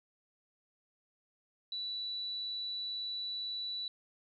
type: tone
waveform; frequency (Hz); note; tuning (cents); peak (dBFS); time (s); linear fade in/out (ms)
sine; 3951; B7; 0; -36; 1.72-3.88; 2
effects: none